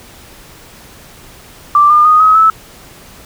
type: tone with pitch steps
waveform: sine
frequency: 1174.7 / 1206.3 / 1238.8 / 1272.2 / 1306.4 Hz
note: D6 / D6 / D#6 / D#6 / E6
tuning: 0 / +46 / -8 / +38 / -16 cents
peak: -4 dBFS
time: 1.75-2.5 s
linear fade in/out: 2 ms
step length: 150 ms
effects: pink hiss -38 dBFS RMS until 3.25 s